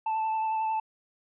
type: tone with vibrato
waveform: triangle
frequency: 880 Hz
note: A5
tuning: in tune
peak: -24 dBFS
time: 0.06-0.8 s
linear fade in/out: 5 ms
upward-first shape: sine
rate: 11 Hz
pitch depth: 14 cents each way
effects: resampled to 8000 Hz